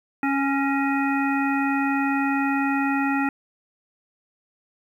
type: harmonic tone with a mistuned harmonic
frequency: 276.4 Hz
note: C#4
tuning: 5 cents flat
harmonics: 1 / 3 / 5 / 7 / 9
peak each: -22 / -27 / -29 / -30 / -32 dBFS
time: 0.23-3.29 s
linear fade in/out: 2 ms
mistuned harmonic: 7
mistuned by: -36 cents
effects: 9-bit